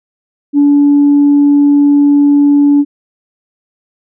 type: tone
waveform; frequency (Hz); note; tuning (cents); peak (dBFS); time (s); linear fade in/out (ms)
sine; 287.2; D4; -39; -3; 0.53-2.85; 50
effects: tanh soft clip ceiling -1 dBFS